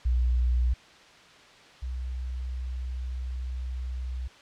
sine tone pair in turn, 61 / 63.16 Hz, B1 / B1, -21 / +39 cents, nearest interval minor second, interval 60 cents, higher second, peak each -21 / -30 dBFS, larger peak first, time 0.05-0.74 / 1.82-4.28 s, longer second, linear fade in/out 10 ms, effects white hiss -52 dBFS RMS until 4.41 s + low-pass 4000 Hz 12 dB/octave

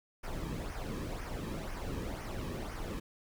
brown noise with flanger, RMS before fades -39 dBFS, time 0.23-3 s, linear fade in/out 10 ms, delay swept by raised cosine 0.25 to 1.45 ms, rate 2 Hz, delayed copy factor -0.6, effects none

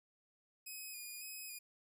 5% pulse tone with vibrato, 2489 Hz, D#7, in tune, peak -37 dBFS, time 0.66-1.59 s, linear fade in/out 10 ms, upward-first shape square, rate 1.8 Hz, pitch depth 31 cents each way, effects none

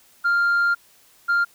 sine tone pair in turn, 1396.9 / 1396.9 Hz, F6 / F6, 0 / 0 cents, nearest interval unison, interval 0 cents, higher neither, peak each -14 dBFS, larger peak neither, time 0.24-0.75 / 1.28-1.45 s, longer first, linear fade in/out 20 ms, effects tanh soft clip ceiling -15 dBFS + white hiss -55 dBFS RMS until 1.54 s

